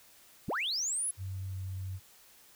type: linear sweep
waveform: sine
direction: up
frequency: 55 to 11000 Hz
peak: -29 dBFS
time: 0.48-1.11 s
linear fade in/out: 5 ms
type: tone with pitch glide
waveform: sine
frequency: 95.1 to 94.44 Hz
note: F#2 to F#2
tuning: +48 to +36 cents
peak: -35 dBFS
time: 1.17-2 s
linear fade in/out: 50 ms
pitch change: -12 cents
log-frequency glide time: 1.47-1.52 s
effects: tanh soft clip ceiling -27 dBFS + white hiss -59 dBFS RMS until 2.55 s